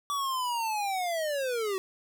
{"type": "linear sweep", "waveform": "square", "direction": "down", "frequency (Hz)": [1155, 370.9], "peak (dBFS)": -29, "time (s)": [0.1, 1.78], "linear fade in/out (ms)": 0, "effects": ["10-bit"]}